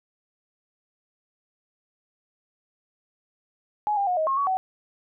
sine tone with pitch steps, 840 / 800 / 723 / 630 / 1078 / 1124 / 754 Hz, G#5 / G5 / F#5 / D#5 / C#6 / C#6 / F#5, +19 / +35 / -40 / +21 / -49 / +24 / +32 cents, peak -21 dBFS, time 3.87-4.57 s, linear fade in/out 0 ms, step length 100 ms, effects none

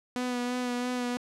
sawtooth tone with vibrato, 246.9 Hz, B3, in tune, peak -25 dBFS, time 0.16-1.17 s, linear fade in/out 0 ms, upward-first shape sine, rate 3 Hz, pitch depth 22 cents each way, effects low-pass 9000 Hz 12 dB/octave

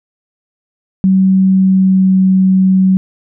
sine tone with pitch glide, 189.9 to 188.59 Hz, F#3 to F#3, +45 to +33 cents, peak -6 dBFS, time 1.04-2.97 s, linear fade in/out 0 ms, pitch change -12 cents, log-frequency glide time 1.49-2.18 s, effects none

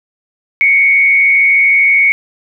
sine tone with frequency modulation, 2217 Hz, C#7, in tune, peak -6 dBFS, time 0.61-2.12 s, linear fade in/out 0 ms, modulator 86.7 Hz, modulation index 0.69, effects none

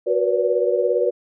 sine tone cluster, 369.5 / 479.5 / 497.1 / 574 Hz, F#4 / A#4 / B4 / D5, -2 / +49 / +11 / -40 cents, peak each -22 dBFS, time 0.06-1.11 s, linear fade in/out 20 ms, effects none

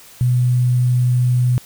sine tone with sample-and-hold, 124.2 Hz, B2, 10 cents sharp, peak -12 dBFS, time 0.21-1.58 s, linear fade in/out 0 ms, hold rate 8820 Hz, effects white hiss -43 dBFS RMS until 1.65 s

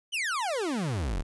40% pulse exponential sweep, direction down, 3136 to 34.69 Hz, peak -27 dBFS, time 0.12-1.23 s, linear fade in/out 20 ms, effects resampled to 24000 Hz

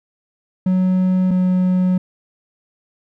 triangle tone pair in turn, 185 / 183.4 Hz, F#3 / F#3, 0 / -15 cents, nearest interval unison, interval 15 cents, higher first, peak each -11 dBFS, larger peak neither, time 0.66-1.31 / 1.31-1.98 s, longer second, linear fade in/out 5 ms, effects none

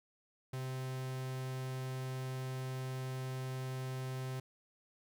45% pulse tone, 130.1 Hz, C3, 9 cents flat, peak -38 dBFS, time 0.53-4.4 s, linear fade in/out 5 ms, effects 13-bit

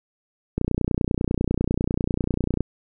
click train, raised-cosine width 3 ms, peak -9 dBFS, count 62, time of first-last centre 0.58-2.607 s, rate 30.1 Hz, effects none

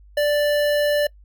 square tone with notch filter, 587.3 Hz, D5, in tune, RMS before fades -19 dBFS, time 0.17-1.07 s, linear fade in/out 5 ms, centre 7200 Hz, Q 1.1, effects noise-tail reverb RT60 0.1 s tail -24 dB re dry + added 50 Hz sine -45 dBFS peak until 1.24 s

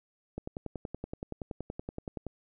click train, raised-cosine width 2 ms, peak -23 dBFS, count 21, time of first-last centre 0.38-2.267 s, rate 10.6 Hz, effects none

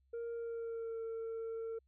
sine tone with pitch glide, 466.2 to 452.9 Hz, A#4 to A#4, 0 to -50 cents, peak -36 dBFS, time 0.13-1.79 s, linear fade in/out 10 ms, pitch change -50 cents, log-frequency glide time 0.33-1.02 s, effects tanh soft clip ceiling -38 dBFS + added 66 Hz sine -70 dBFS peak until 1.87 s

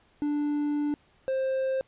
triangle tone pair in turn, 293.7 / 528.2 Hz, D4 / C5, 0 / +16 cents, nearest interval minor seventh, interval 1016 cents, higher second, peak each -23 dBFS, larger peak neither, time 0.22-0.94 / 1.28-1.81 s, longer first, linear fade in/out 0 ms, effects pink hiss -63 dBFS RMS until 1.87 s + resampled to 8000 Hz

